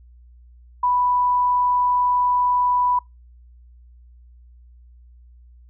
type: tone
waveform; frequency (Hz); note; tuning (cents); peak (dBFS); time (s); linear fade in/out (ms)
sine; 987.8; B5; 0; -16; 0.83-2.99; 5
effects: noise-tail reverb RT60 0.2 s tail -24 dB re dry + added 60 Hz sine -45 dBFS peak until 5.69 s